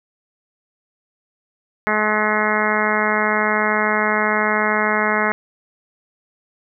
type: harmonic tone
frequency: 213 Hz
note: G#3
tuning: 44 cents sharp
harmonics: 1 / 2 / 3 / 4 / 5 / 6 / 7 / 8 / 9 / 10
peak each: -25 / -25 / -25 / -25 / -25 / -25 / -25 / -25 / -25 / -25 dBFS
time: 1.87-5.32 s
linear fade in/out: 0 ms
effects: none